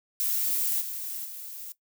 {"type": "noise with level steps", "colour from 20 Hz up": "violet", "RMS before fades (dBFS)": [-27, -35, -40], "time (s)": [0.2, 1.72], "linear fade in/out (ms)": 0, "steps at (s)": [0.8, 1.24], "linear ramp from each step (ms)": 20, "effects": ["noise-tail reverb RT60 0.1 s tail -17 dB re dry"]}